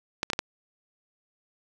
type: clicks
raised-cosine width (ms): 0.2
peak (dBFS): -9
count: 4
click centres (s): 0.231 / 0.301 / 0.333 / 0.391
effects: none